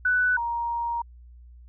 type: tone pair in turn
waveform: sine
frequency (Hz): 1491 / 939.3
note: F#6 / A#5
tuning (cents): +13 / +13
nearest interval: minor sixth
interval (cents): 800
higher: first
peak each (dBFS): -19 / -25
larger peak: first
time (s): 0.05-0.37 / 0.37-1.02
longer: second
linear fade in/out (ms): 5
effects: added 60 Hz sine -45 dBFS peak until 1.68 s

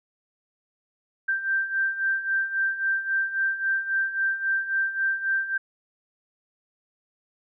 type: beating tone pair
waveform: sine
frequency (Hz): 1568 / 1571.7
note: G6 / G6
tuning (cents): 0 / +4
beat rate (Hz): 3.7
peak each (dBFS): -29 / -24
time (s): 1.28-5.58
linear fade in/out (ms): 10
effects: none

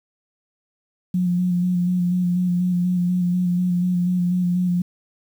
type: tone with vibrato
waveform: sine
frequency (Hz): 178.8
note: F3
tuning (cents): +41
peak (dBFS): -17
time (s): 1.14-4.82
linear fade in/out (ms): 5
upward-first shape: square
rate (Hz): 4.1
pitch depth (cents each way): 21
effects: 8-bit

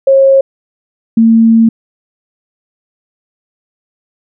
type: tone pair in turn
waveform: sine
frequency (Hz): 541 / 226.5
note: C#5 / A#3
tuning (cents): -42 / -50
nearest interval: octave + minor third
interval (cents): 1508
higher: first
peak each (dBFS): -3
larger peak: neither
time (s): 0.07-0.41 / 1.17-1.69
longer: second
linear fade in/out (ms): 5
effects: none

